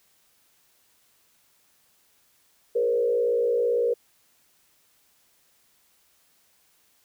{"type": "tone with frequency modulation", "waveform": "sine", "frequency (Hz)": 475.8, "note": "A#4", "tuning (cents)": 35, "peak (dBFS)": -20, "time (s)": [2.75, 3.94], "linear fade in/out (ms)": 10, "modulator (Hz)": 57.9, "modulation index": 0.8, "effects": ["white hiss -64 dBFS RMS until 7.04 s"]}